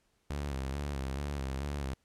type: tone with vibrato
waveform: sawtooth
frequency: 69.3 Hz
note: C#2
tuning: in tune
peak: -30 dBFS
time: 0.3-1.94 s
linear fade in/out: 5 ms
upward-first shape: square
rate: 2.3 Hz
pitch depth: 64 cents each way
effects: pink hiss -74 dBFS RMS until 2.04 s + low-pass 11000 Hz 12 dB/octave